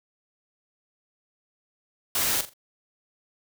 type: noise with echo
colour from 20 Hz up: white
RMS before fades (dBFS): -25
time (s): 2.15-2.41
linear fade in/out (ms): 2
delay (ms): 42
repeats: 3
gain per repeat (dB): -11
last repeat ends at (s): 2.536
effects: none